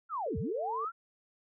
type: linear two-way sweep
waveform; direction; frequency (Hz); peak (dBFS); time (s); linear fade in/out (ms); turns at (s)
sine; down then up; 1407 to 62.4 to 1407; -32; 0.09-0.92; 50; 0.38
type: tone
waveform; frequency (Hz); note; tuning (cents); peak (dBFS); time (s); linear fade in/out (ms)
sine; 447.3; A4; +28; -39; 0.26-0.85; 5
effects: none